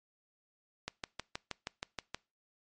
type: click train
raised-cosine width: 0.2 ms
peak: -19 dBFS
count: 9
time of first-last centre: 0.88-2.146 s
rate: 6.32 Hz
effects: noise-tail reverb RT60 0.3 s tail -24 dB re dry + MP3 48 kbps